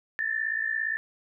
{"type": "tone pair together", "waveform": "sine", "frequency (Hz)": [1745.6, 1803], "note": ["A6", "A6"], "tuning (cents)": [-14, 42], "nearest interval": "minor second", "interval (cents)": 56, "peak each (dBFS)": [-29, -29], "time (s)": [0.19, 0.97], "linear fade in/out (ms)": 0, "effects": []}